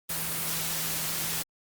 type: tone in noise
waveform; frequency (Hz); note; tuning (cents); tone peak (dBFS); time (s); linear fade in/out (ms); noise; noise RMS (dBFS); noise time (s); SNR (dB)
sine; 162.8; E3; -21; -42; 0.09-1.43; 10; white; -31; 0.09-1.43; -14
effects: Opus 32 kbps